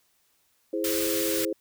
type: chord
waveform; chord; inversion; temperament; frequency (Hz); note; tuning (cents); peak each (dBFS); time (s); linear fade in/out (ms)
sine; E augmented; none; equal; 329.6 / 415.3 / 523.3; E4 / G#4 / B#4; 0 / 0 / 0; -29 / -31 / -31; 0.73-1.53; 5
type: band-stop noise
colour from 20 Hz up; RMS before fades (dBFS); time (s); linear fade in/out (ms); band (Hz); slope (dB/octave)
white; -30; 0.84-1.45; 2; 160 to 1200; 24
effects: white hiss -68 dBFS RMS until 1.6 s